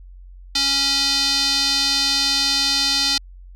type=tone with band-pass filter; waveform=square; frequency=277.2 Hz; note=C#4; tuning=in tune; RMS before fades=-19 dBFS; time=0.55-3.18 s; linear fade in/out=5 ms; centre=4500 Hz; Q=4.1; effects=added 45 Hz sine -38 dBFS peak until 3.55 s